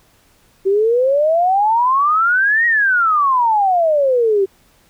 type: exponential two-way sweep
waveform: sine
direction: up then down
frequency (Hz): 377.9 to 1907 to 377.9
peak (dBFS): -11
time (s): 0.65-4.46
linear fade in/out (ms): 20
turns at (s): 2.66
effects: pink hiss -54 dBFS RMS until 4.89 s